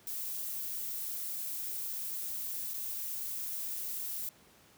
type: noise with dropouts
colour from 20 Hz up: violet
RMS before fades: -38 dBFS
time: 0.07-4.29 s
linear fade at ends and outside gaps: 1 ms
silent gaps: 2.736-2.741 s
effects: pink hiss -61 dBFS RMS until 4.77 s + high-pass 80 Hz 12 dB/octave